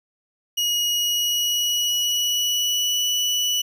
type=tone with pitch glide; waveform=30% pulse; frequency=2895 to 2956 Hz; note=F#7 to F#7; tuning=-38 to -2 cents; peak=-17 dBFS; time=0.57-3.62 s; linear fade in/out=10 ms; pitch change=+36 cents; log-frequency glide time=0.87-3.08 s; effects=none